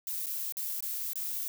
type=noise with dropouts; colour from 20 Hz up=violet; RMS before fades=-35 dBFS; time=0.07-1.48 s; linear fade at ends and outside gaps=1 ms; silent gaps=0.26-0.267 / 0.523-0.569 / 0.806-0.825 / 1.133-1.156 s; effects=none